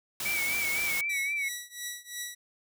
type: noise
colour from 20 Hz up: white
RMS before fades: -34 dBFS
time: 0.2-1.01 s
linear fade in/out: 2 ms
type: tone with vibrato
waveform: sine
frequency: 2262 Hz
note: C#7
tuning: 34 cents sharp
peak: -28 dBFS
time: 0.25-1.49 s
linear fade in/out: 10 ms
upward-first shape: sine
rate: 3.9 Hz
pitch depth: 66 cents each way
type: tone with tremolo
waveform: 10% pulse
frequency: 1941 Hz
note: B6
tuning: 31 cents flat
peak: -24 dBFS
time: 1.09-2.35 s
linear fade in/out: 10 ms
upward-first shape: triangle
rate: 2.9 Hz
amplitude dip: 95%
effects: none